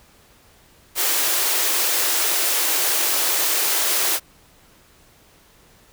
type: high-pass noise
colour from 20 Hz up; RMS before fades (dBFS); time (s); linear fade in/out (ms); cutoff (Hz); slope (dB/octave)
white; -20; 0.95-4.2; 50; 300; 96
effects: pink hiss -53 dBFS RMS until 5.92 s